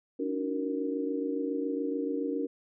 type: chord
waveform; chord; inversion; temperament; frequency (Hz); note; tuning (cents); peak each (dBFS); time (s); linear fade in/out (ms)
sine; D# minor seventh; third; equal with one note detuned; 284 / 311.1 / 370 / 466.2; C#4 / D#4 / F#4 / A#4; +42 / 0 / 0 / 0; -32 / -37 / -37 / -34; 0.19-2.47; 10
effects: none